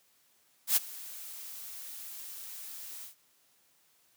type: noise with ADSR envelope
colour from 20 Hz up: blue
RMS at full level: -23 dBFS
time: 0.67-3.15 s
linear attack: 95 ms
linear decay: 20 ms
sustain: -21 dB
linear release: 120 ms
effects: white hiss -68 dBFS RMS until 4.16 s + high-pass 100 Hz 12 dB/octave